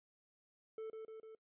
triangle tone with echo, 441.1 Hz, A4, 4 cents sharp, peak -40 dBFS, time 0.78-0.9 s, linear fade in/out 2 ms, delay 150 ms, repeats 3, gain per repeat -3 dB, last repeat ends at 1.35 s, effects noise-tail reverb RT60 0.1 s tail -24 dB re dry + resampled to 8000 Hz

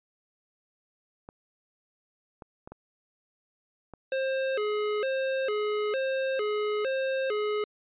clicks, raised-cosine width 1 ms, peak -29 dBFS, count 5, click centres 1.289 / 2.422 / 2.675 / 2.72 / 3.937 s
square tone with vibrato, 472.8 Hz, A#4, 24 cents sharp, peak -27 dBFS, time 4.12-7.64 s, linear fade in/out 2 ms, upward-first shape square, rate 1.1 Hz, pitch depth 200 cents each way
effects resampled to 8000 Hz

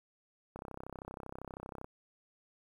click train, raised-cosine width 1 ms, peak -29 dBFS, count 43, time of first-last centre 0.56-1.844 s, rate 32.7 Hz, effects 10-bit

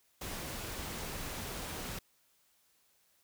pink noise, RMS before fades -41 dBFS, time 0.21-1.99 s, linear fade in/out 5 ms, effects white hiss -71 dBFS RMS until 3.23 s

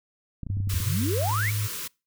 clicks, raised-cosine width 5 ms, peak -22 dBFS, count 8, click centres 0.433 / 0.467 / 0.502 / 0.571 / 0.603 / 0.674 / 0.744 / 0.803 s
sine tone with pitch glide, 98 to 105.03 Hz, G2 to G#2, 0 to +20 cents, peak -25 dBFS, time 0.49-1.68 s, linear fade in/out 20 ms, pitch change +120 cents, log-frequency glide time 1.26-1.33 s
white band-stop noise, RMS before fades -34 dBFS, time 0.69-1.88 s, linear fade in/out 10 ms, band 530 to 970 Hz, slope 96 dB/octave
sine exponential sweep, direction up, 60.1 to 2400 Hz, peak -26 dBFS, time 0.72-1.51 s, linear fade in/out 20 ms
effects noise-tail reverb RT60 0.3 s tail -26 dB re dry

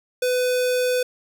square tone with notch filter, 500 Hz, B4, 21 cents sharp, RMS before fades -21 dBFS, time 0.22-1.03 s, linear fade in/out 5 ms, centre 1100 Hz, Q 1.6, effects none

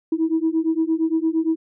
sine beating tone pair, 318.8 / 327.5 Hz, D#4 / E4, +42 / -11 cents, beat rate 8.7 Hz, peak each -20 dBFS, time 0.12-1.56 s, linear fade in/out 5 ms, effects tanh soft clip ceiling -11 dBFS

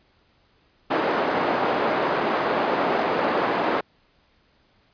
white band-pass noise, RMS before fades -23 dBFS, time 0.9-3.81 s, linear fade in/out 10 ms, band 280 to 910 Hz, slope 12 dB/octave, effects pink hiss -62 dBFS RMS until 4.93 s + resampled to 11025 Hz

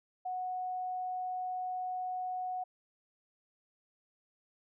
sine tone, 736 Hz, F#5, 9 cents flat, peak -34 dBFS, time 0.25-2.64 s, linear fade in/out 10 ms, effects none

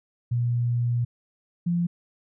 sine tone pair in turn, 120.1 / 173 Hz, B2 / F3, -48 / -16 cents, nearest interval tritone, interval 632 cents, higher second, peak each -21 dBFS, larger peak neither, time 0.31-1.05 / 1.66-1.87 s, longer first, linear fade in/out 10 ms, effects none

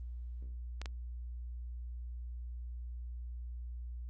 clicks, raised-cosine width 0.2 ms, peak -25 dBFS, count 2, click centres 0.816 / 0.858 s, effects added 60 Hz sine -40 dBFS peak until 4.09 s + Opus 32 kbps

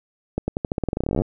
accelerating click train, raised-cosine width 2 ms, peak -9 dBFS, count 23, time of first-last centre 0.38-1.219 s, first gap 100 ms, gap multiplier 0.89, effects none

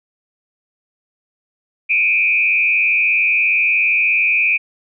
sine tone with frequency modulation, 2442 Hz, D#7, 33 cents flat, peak -12 dBFS, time 1.89-4.58 s, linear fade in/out 20 ms, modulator 97 Hz, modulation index 1.3, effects none

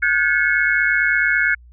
sine tone cluster, 1448 / 1557 / 1712 / 2192 Hz, F#6 / G6 / A6 / C#7, -38 / -12 / -48 / -20 cents, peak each -20 dBFS, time 0.02-1.55 s, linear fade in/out 10 ms, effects added 60 Hz sine -42 dBFS peak until 1.72 s

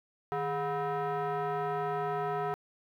sine tone with frequency modulation, 156.1 Hz, D#3, 6 cents sharp, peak -28 dBFS, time 0.32-2.54 s, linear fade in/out 0 ms, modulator 569 Hz, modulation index 1.9, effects tanh soft clip ceiling -27 dBFS + 11-bit

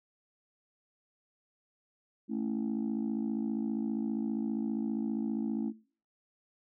sine chord, A major, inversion none, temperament just, 220 / 275 / 330 Hz, A3 / C#4 / E4, 0 / -14 / +2 cents, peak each -32 / -34 / -37 dBFS, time 2.28-5.73 s, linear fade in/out 50 ms, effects noise-tail reverb RT60 0.4 s tail -21 dB re dry + tanh soft clip ceiling -25 dBFS

